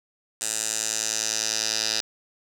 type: tone with band-pass filter sweep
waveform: 10% pulse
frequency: 110 Hz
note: A2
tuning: in tune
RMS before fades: -27 dBFS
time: 0.41-2.01 s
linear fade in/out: 5 ms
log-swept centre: 7900 to 5000 Hz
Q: 3
effects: none